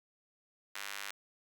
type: tone with high-pass filter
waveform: sawtooth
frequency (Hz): 100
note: G2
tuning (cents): +35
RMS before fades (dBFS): -43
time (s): 0.75-1.11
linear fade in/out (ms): 5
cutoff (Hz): 1700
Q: 1.1
effects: none